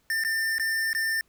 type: tone with dropouts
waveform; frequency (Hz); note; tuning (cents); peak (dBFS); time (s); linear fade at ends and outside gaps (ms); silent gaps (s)
square; 1795; A6; +34; -25; 0.1-1.21; 1; 0.238-0.248 / 0.583-0.597 / 0.931-0.949
effects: pink hiss -67 dBFS RMS until 1.28 s